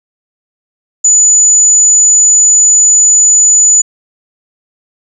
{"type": "tone", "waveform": "sine", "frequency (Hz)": 6960, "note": "A8", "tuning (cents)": -20, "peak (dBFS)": -3, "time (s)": [1.04, 3.82], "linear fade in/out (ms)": 10, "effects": []}